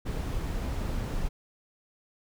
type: noise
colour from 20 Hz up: brown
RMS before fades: -31 dBFS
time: 0.05-1.29 s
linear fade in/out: 20 ms
effects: none